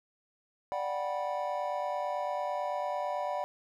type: chord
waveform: triangle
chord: G major seventh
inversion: second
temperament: just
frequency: 588 / 735 / 784 / 980 Hz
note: D5 / F#5 / G5 / B5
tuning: +2 / -12 / 0 / -14 cents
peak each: -33 / -34 / -39 / -35 dBFS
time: 0.72-3.44 s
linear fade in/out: 0 ms
effects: none